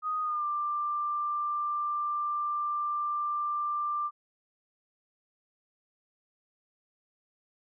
sine tone with pitch glide, 1244.5 to 1184.9 Hz, D#6 to D6, 0 to +15 cents, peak -28 dBFS, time 0.02-4.11 s, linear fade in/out 50 ms, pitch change -85 cents, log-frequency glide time 0.22-0.45 s, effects none

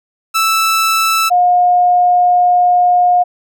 sawtooth / sine tone pair in turn, 1318.5 / 715.2 Hz, E6 / F5, 0 / +41 cents, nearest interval major seventh, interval 1059 cents, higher first, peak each -7 dBFS, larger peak neither, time 0.34-1.3 / 1.3-3.24 s, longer second, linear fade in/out 20 ms, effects none

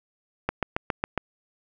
click train, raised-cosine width 0.5 ms, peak -9 dBFS, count 6, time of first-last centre 0.49-1.177 s, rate 7.28 Hz, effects none

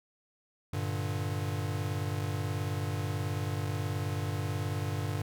square chord, G minor, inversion none, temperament equal, 98 / 116.54 / 146.83 Hz, G2 / Bb2 / D3, 0 / 0 / 0 cents, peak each -34 / -39 / -37 dBFS, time 0.73-5.22 s, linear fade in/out 5 ms, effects none

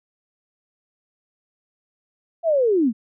sine linear sweep, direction down, 690 to 203.5 Hz, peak -15 dBFS, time 2.43-2.93 s, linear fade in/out 50 ms, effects none

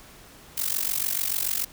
blue noise with amplitude modulation, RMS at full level -23 dBFS, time 0.57-1.65 s, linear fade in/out 10 ms, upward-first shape sine, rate 46.9 Hz, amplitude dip 90%, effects pink hiss -49 dBFS RMS until 1.72 s

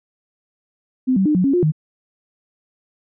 sine tone with pitch steps, 257.2 / 191.9 / 302.3 / 182.7 / 274.8 / 355.6 / 154.3 Hz, C4 / G3 / D#4 / F#3 / C#4 / F4 / D#3, -30 / -37 / -50 / -22 / -15 / +31 / -14 cents, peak -13 dBFS, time 1.07-1.721 s, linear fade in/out 20 ms, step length 93 ms, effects none

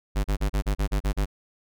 square tone bursts, 50.3 Hz, G1, 45 cents sharp, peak -22 dBFS, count 9, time 0.15-1.258 s, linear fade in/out 20 ms, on 92 ms, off 35 ms, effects none

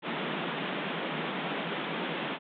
pink band-pass noise, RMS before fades -34 dBFS, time 0.02-2.39 s, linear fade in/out 50 ms, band 150 to 3600 Hz, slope 96 dB/octave, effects none

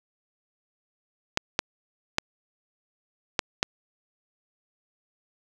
clicks, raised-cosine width 0.2 ms, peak -4 dBFS, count 5, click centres 1.374 / 1.591 / 2.184 / 3.392 / 3.629 s, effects none

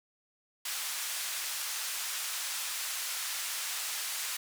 white band-pass noise, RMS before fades -36 dBFS, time 0.65-4.37 s, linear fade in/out 5 ms, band 1100 to 11000 Hz, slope 12 dB/octave, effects none

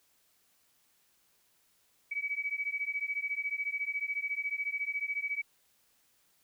sine beating tone pair, 2271 / 2285 Hz, C#7 / D7, +41 / -48 cents, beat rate 14 Hz, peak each -35 / -35 dBFS, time 2.11-5.42 s, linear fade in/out 10 ms, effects white hiss -70 dBFS RMS until 6.43 s

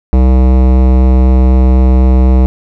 sine tone with hard clipping, 64 Hz, C2, 38 cents flat, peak -6 dBFS, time 0.13-2.46 s, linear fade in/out 0 ms, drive 18 dB, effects none

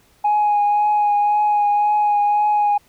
sine tone with vibrato, 831 Hz, G#5, 1 cent sharp, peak -12 dBFS, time 0.24-2.78 s, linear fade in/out 10 ms, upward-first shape triangle, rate 1.9 Hz, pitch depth 20 cents each way, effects tanh soft clip ceiling -11 dBFS + pink hiss -56 dBFS RMS until 2.88 s

